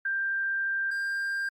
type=tone pair in turn; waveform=sine / triangle; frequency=1583 / 1594 Hz; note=G6 / G6; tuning=+17 / +28 cents; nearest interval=unison; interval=11 cents; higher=second; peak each=-26 dBFS; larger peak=neither; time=0.05-0.91 / 0.91-1.49 s; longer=first; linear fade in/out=5 ms; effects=Opus 48 kbps